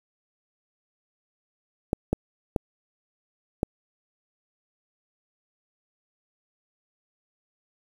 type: clicks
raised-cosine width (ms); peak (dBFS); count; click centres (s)
2; -9; 4; 1.931 / 2.13 / 2.562 / 3.631
effects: 7-bit